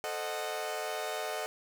sawtooth chord, A diminished seventh, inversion none, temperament equal with one note detuned, 440 / 523.3 / 616.9 / 740 Hz, A4 / C5 / Eb5 / Gb5, 0 / 0 / -15 / 0 cents, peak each -36 / -40 / -34 / -35 dBFS, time 0.04-1.46 s, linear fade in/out 0 ms, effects none

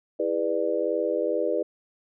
sine chord, E dominant seventh, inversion none, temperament just, 329.6 / 412 / 494.4 / 593.3 Hz, E4 / G#4 / B4 / D5, 0 / -14 / +2 / +18 cents, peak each -30 / -29 / -27 / -28 dBFS, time 0.19-1.63 s, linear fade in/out 10 ms, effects none

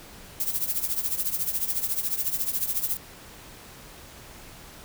violet noise with tremolo, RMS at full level -24 dBFS, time 0.4-2.97 s, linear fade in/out 2 ms, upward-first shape triangle, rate 14 Hz, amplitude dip 85%, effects pink hiss -46 dBFS RMS until 4.84 s

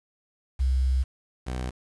sine / sawtooth tone pair in turn, 65 / 62.82 Hz, C2 / B1, -11 / +30 cents, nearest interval minor second, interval 59 cents, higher first, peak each -20 / -25 dBFS, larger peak first, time 0.59-1.04 / 1.46-1.71 s, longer first, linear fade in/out 20 ms, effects resampled to 22050 Hz + 8-bit

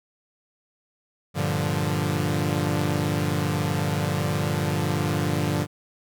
sawtooth chord, G minor seventh, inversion none, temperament equal, 98 / 116.54 / 146.83 / 174.61 Hz, G2 / Bb2 / D3 / F3, 0 / 0 / 0 / 0 cents, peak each -24 / -28 / -22 / -25 dBFS, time 1.34-5.67 s, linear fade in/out 50 ms, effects none

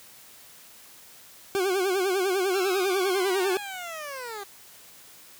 40% pulse tone with vibrato, 378.6 Hz, F#4, 40 cents sharp, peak -22 dBFS, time 1.55-3.57 s, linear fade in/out 0 ms, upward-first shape sine, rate 10 Hz, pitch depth 100 cents each way
15% pulse linear sweep, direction down, 1382 to 387.3 Hz, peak -28 dBFS, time 2.53-4.44 s, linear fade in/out 10 ms
effects white hiss -50 dBFS RMS until 5.39 s + high-pass 60 Hz 12 dB/octave

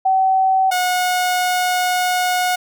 sine / sawtooth tone pair in turn, 762 / 727 Hz, G5 / F#5, -49 / -31 cents, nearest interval minor second, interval 82 cents, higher first, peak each -12 / -12 dBFS, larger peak neither, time 0.05-0.71 / 0.71-2.56 s, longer second, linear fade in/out 10 ms, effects none

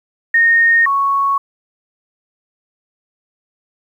sine tone pair in turn, 1846 / 1108.5 Hz, A#6 / C#6, -17 / 0 cents, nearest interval major sixth, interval 883 cents, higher first, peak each -8 / -12 dBFS, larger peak first, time 0.34-0.86 / 0.86-1.38 s, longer neither, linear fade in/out 5 ms, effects 8-bit

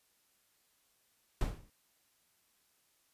brown noise with exponential decay, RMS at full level -28 dBFS, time 1.41-1.7 s, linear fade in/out 1 ms, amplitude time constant 63 ms, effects white hiss -73 dBFS RMS until 3.13 s + resampled to 32000 Hz

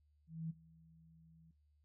sine tone with ADSR envelope, 162.1 Hz, E3, 29 cents flat, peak -38 dBFS, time 0.27-1.51 s, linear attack 230 ms, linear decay 15 ms, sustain -24 dB, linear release 3 ms, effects noise-tail reverb RT60 0.2 s tail -17 dB re dry + added 74 Hz sine -70 dBFS peak until 1.84 s

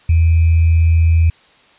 sine tone with sample-and-hold, 82.2 Hz, E2, 4 cents flat, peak -8 dBFS, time 0.09-1.3 s, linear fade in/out 5 ms, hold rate 2450 Hz, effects white hiss -49 dBFS RMS until 1.78 s + resampled to 8000 Hz

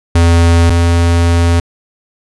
square tone pair in turn, 84.6 / 85.19 Hz, E2 / F2, +45 / -42 cents, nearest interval unison, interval 13 cents, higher second, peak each -6 / -8 dBFS, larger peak first, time 0.15-0.7 / 0.7-1.6 s, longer second, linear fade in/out 5 ms, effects resampled to 24000 Hz

